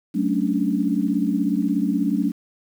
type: chord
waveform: sine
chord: D major seventh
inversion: first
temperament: equal with one note detuned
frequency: 188.67 / 220 / 277.2 / 293.7 Hz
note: F#3 / A3 / C#4 / D4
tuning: +34 / 0 / 0 / 0 cents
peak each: -24 dBFS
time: 0.14-2.32 s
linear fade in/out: 20 ms
effects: 8-bit